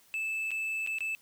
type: tone with dropouts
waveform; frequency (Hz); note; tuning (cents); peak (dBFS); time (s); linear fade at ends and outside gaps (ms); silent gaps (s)
triangle; 2627; E7; -7; -29; 0.14-1.15; 0; 0.507-0.515 / 0.864-0.873 / 0.985-1.006
effects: white hiss -62 dBFS RMS until 1.21 s